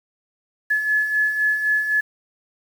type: beating tone pair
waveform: sine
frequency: 1709 / 1712.9 Hz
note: G#6 / A6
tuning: +49 / -47 cents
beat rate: 3.9 Hz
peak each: -26 / -18 dBFS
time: 0.7-2.01 s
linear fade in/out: 10 ms
effects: 7-bit